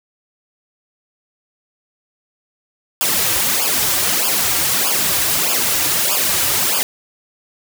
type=noise with flanger; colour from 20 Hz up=white; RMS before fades=-17 dBFS; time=3.01-6.83 s; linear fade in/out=0 ms; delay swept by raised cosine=0.5 to 4.8 ms; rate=1.6 Hz; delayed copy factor=-0.95; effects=none